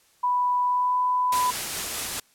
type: tone with pitch glide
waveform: sine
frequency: 987.8 to 997.5 Hz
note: B5 to B5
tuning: 0 to +17 cents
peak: -20 dBFS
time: 0.23-1.51 s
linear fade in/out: 10 ms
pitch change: +17 cents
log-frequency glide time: 0.64-0.98 s
type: noise with tremolo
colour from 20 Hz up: white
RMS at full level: -28 dBFS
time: 1.32-2.2 s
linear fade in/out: 5 ms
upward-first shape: triangle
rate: 4.8 Hz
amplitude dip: 25%
effects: white hiss -61 dBFS RMS until 2.34 s + low-pass 12000 Hz 12 dB/octave